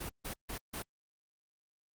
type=noise bursts; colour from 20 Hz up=pink; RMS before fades=-40 dBFS; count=4; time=0-0.826 s; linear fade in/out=10 ms; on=94 ms; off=150 ms; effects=Opus 32 kbps